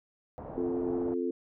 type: low-pass noise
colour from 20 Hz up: white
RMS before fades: -42 dBFS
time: 0.38-1.14 s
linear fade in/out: 0 ms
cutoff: 790 Hz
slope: 24 dB/octave
type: chord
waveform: sine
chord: F major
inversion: second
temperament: equal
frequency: 261.6 / 349.2 / 440 Hz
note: C4 / F4 / A4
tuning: 0 / 0 / 0 cents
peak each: -33 / -32 / -34 dBFS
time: 0.57-1.31 s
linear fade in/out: 5 ms
effects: none